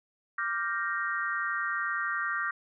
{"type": "chord", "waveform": "sine", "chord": "G minor seventh", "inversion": "second", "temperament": "equal", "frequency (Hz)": [1174.7, 1396.9, 1568, 1864.7], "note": ["D6", "F6", "G6", "Bb6"], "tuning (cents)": [0, 0, 0, 0], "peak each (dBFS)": -34, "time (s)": [0.38, 2.51], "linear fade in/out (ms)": 5, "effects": []}